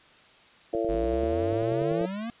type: harmonic tone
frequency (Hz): 112.9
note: A2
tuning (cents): +45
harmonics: 3 / 4 / 5 / 6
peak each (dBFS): -29 / -30 / -31 / -32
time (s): 0.73-2.06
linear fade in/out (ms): 5
type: click train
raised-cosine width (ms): 2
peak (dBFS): -26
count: 14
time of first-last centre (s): 0.75-2.012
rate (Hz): 10.3
type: exponential sweep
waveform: square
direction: up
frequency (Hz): 50.1 to 238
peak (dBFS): -32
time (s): 0.89-2.3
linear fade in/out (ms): 0
effects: white hiss -55 dBFS RMS until 2.4 s + resampled to 8000 Hz